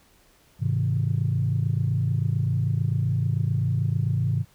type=chord; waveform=sine; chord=Ab major; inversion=none; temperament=equal with one note detuned; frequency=103.83 / 130.81 / 159.57 Hz; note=Ab2 / C3 / Eb3; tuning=0 / 0 / +44 cents; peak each=-24 / -24 / -27 dBFS; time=0.59-4.45 s; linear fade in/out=50 ms; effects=tanh soft clip ceiling -13 dBFS + pink hiss -59 dBFS RMS until 4.54 s